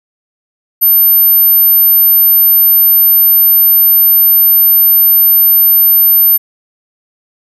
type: tone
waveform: sine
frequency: 13050 Hz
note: G#9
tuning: 32 cents flat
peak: -4 dBFS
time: 0.81-6.38 s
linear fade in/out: 20 ms
effects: none